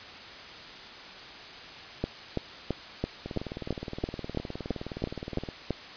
two click trains, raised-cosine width 2 ms, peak -14 / -22 dBFS, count 12 / 44, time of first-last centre 2.04-5.707 / 3.26-5.488 s, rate 3 / 19.3 Hz, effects white hiss -44 dBFS RMS until 5.96 s + resampled to 11025 Hz

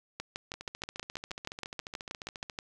two click trains, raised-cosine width 0.2 ms, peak -19 / -23 dBFS, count 16 / 29, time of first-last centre 0.2-2.589 / 0.54-2.498 s, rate 6.28 / 14.3 Hz, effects none

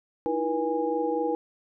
sine tone cluster, 312.2 / 336.3 / 482.5 / 823 Hz, D#4 / E4 / B4 / G#5, +6 / +35 / -40 / -16 cents, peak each -31 / -32 / -27 / -31 dBFS, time 0.26-1.35 s, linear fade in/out 0 ms, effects none

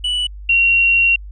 triangle / sine tone pair in turn, 2958 / 2746 Hz, F#7 / F7, -1 / -30 cents, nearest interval minor second, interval 129 cents, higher first, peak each -15 / -10 dBFS, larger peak second, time 0.04-0.27 / 0.49-1.16 s, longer second, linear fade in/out 5 ms, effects added 50 Hz sine -30 dBFS peak until 1.31 s + resampled to 24000 Hz

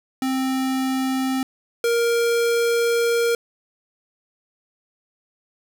square tone pair in turn, 262.7 / 468.1 Hz, C4 / A#4, +7 / +7 cents, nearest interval minor seventh, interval 1000 cents, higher second, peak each -21 / -18 dBFS, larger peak second, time 0.22-1.43 / 1.84-3.35 s, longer second, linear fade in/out 2 ms, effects none

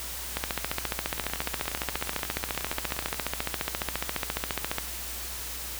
two click trains, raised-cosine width 0.3 ms, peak -11 / -19 dBFS, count 65 / 34, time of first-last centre 0.37-4.784 / 1.18-3.144 s, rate 14.5 / 16.8 Hz, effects added 60 Hz sine -42 dBFS peak until 5.79 s + white hiss -37 dBFS RMS until 5.79 s

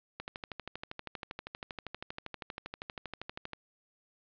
click train, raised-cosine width 0.3 ms, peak -23 dBFS, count 43, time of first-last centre 0.2-3.533 s, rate 12.6 Hz, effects resampled to 11025 Hz + 10-bit

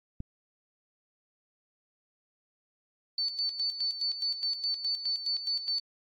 click, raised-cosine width 5 ms, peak -25 dBFS, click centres 0.204 s
sine tone with tremolo, 4504 Hz, C#8, 27 cents sharp, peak -27 dBFS, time 3.18-5.8 s, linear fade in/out 2 ms, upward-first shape square, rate 4.8 Hz, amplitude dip 65%
effects AAC 48 kbps

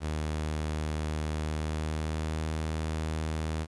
sawtooth tone with pitch glide, 77 to 78.66 Hz, D#2 to D#2, -17 to +19 cents, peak -26 dBFS, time 0-3.67 s, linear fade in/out 50 ms, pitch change +36 cents, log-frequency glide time 1.4-2.48 s, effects resampled to 24000 Hz + 10-bit

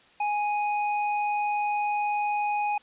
square tone, 830.6 Hz, G#5, in tune, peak -25 dBFS, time 0.2-2.78 s, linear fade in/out 5 ms, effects white hiss -57 dBFS RMS until 2.82 s + resampled to 8000 Hz

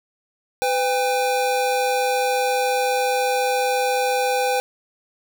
square tone pair together, 504 / 801.9 Hz, B4 / G5, +35 / +39 cents, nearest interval minor sixth, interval 804 cents, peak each -22 dBFS, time 0.62-4.6 s, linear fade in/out 0 ms, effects none

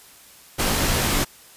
pink noise with comb filter, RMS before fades -21 dBFS, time 0.58-1.25 s, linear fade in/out 20 ms, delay 19 ms, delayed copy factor -0.55, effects white hiss -48 dBFS RMS until 1.56 s + resampled to 32000 Hz

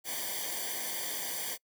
white noise with comb filter, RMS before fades -36 dBFS, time 0.04-1.58 s, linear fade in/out 50 ms, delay 0.75 ms, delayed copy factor -1, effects noise-tail reverb RT60 0.1 s tail -26 dB re dry

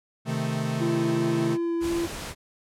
45% pulse chord, A diminished, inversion first, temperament equal, 130.81 / 155.56 / 220 Hz, C3 / Eb3 / A3, 0 / 0 / 0 cents, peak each -30 dBFS, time 0.25-1.58 s, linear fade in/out 50 ms
triangle tone with vibrato, 337.8 Hz, E4, 42 cents sharp, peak -22 dBFS, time 0.8-2.07 s, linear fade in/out 20 ms, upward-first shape sine, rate 2.8 Hz, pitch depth 9 cents each way
pink noise, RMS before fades -35 dBFS, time 1.8-2.35 s, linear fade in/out 50 ms
effects low-pass 11000 Hz 12 dB/octave

